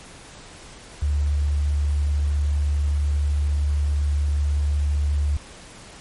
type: tone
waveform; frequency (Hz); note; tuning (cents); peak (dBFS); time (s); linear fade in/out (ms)
sine; 72.9; D2; -12; -18; 1.02-5.37; 5
effects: pink hiss -43 dBFS RMS until 6 s + MP3 48 kbps